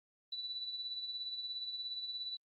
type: tone with tremolo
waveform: sine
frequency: 3962 Hz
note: B7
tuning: 5 cents sharp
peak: -37 dBFS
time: 0.32-2.37 s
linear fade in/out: 5 ms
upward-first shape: sine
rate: 17 Hz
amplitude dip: 50%
effects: Opus 24 kbps